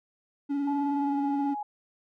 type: tone with vibrato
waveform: triangle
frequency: 282.6 Hz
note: C#4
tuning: 34 cents sharp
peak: -24 dBFS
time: 0.49-1.55 s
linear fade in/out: 20 ms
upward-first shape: square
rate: 19 Hz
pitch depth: 23 cents each way
type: tone with pitch glide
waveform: sine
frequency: 858 to 834.5 Hz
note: A5 to G#5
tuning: -44 to +8 cents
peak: -31 dBFS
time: 0.67-1.63 s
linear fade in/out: 5 ms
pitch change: -48 cents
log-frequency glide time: 0.95-1.17 s
effects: none